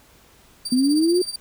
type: tone with tremolo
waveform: 30% pulse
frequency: 4666 Hz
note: D8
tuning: 12 cents flat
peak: -21 dBFS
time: 0.65-1.36 s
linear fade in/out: 5 ms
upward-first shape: triangle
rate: 16 Hz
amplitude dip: 90%
type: linear sweep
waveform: sine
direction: up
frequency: 243.8 to 370 Hz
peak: -15 dBFS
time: 0.72-1.22 s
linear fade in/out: 5 ms
effects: pink hiss -53 dBFS RMS until 1.4 s